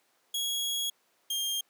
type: tone pair in turn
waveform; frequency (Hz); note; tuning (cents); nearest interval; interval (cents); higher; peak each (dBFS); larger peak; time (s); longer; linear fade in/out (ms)
sawtooth; 3322 / 3209; G#7 / G7; 0 / +40; minor second; 60; first; -26; neither; 0.34-0.9 / 1.3-1.61; first; 5
effects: pink hiss -69 dBFS RMS until 1.69 s + high-pass 400 Hz 12 dB/octave